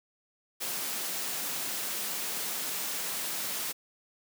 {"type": "high-pass noise", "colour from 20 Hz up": "white", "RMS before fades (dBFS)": -34, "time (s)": [0.6, 3.73], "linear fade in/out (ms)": 20, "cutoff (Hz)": 140, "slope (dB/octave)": 96, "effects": []}